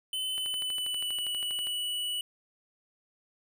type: tone with pitch glide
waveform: square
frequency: 3036 to 2950 Hz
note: F#7 to F#7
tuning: +44 to -6 cents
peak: -31 dBFS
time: 0.13-2.21 s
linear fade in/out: 2 ms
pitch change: -50 cents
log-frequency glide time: 0.31-1.25 s
type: click train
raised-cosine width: 0.3 ms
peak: -28 dBFS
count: 17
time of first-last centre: 0.38-1.67 s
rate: 12.4 Hz
effects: none

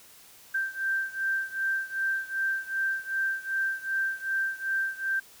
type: beating tone pair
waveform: sine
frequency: 1568 / 1570.6 Hz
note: G6 / G6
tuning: 0 / +3 cents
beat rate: 2.6 Hz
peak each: -29 / -31 dBFS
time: 0.54-5.2 s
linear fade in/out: 10 ms
effects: white hiss -53 dBFS RMS until 5.4 s

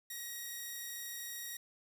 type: tone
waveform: 5% pulse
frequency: 1893 Hz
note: A#6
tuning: 26 cents sharp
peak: -31 dBFS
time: 0.1-1.57 s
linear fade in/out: 5 ms
effects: 10-bit

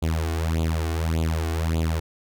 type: tone with flanger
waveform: sawtooth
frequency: 80.9 Hz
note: E2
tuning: 32 cents flat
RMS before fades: -24 dBFS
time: 0.02-2 s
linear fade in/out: 10 ms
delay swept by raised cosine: 0.27 to 2.77 ms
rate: 1.7 Hz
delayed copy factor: +0.85
effects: none

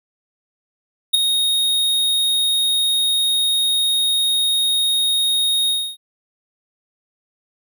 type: tone with ADSR envelope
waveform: square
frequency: 3729 Hz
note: A#7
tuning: in tune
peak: -8 dBFS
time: 1.13-5.97 s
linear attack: 17 ms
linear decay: 6 ms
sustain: -8 dB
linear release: 280 ms
effects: none

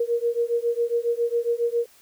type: beating tone pair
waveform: sine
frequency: 467.5 / 474.8 Hz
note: A#4 / A#4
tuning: +5 / +32 cents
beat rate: 7.3 Hz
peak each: -24 / -24 dBFS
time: 0-1.86 s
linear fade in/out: 5 ms
effects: white hiss -55 dBFS RMS until 2.01 s

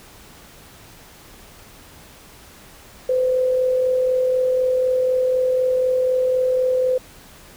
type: tone with amplitude modulation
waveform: sine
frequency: 510 Hz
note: C5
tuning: 44 cents flat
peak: -14 dBFS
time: 3.09-6.98 s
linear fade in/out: 5 ms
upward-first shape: sine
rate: 44 Hz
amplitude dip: 35%
effects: pink hiss -45 dBFS RMS until 7.56 s

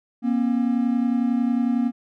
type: tone pair together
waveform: triangle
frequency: 237.8 / 268.8 Hz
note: A#3 / C4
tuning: +35 / +47 cents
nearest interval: major second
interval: 212 cents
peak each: -18 / -22 dBFS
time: 0.22-1.92 s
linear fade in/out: 50 ms
effects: none

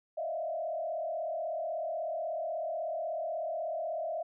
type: tone with frequency modulation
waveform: sine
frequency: 653 Hz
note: E5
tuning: 17 cents flat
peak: -32 dBFS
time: 0.17-4.23 s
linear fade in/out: 10 ms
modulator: 36.3 Hz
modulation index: 1.3
effects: none

